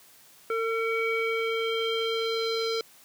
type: tone with low-pass filter sweep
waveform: square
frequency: 452.4 Hz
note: A4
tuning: 48 cents sharp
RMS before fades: -28 dBFS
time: 0.5-2.81 s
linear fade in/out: 2 ms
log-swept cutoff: 1800 to 4600 Hz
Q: 4.4
effects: white hiss -55 dBFS RMS until 3.04 s + high-pass 100 Hz 12 dB/octave